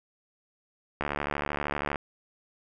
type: click train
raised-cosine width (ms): 0.5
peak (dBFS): -14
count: 70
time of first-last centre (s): 1.01-1.958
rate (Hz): 72.8
effects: none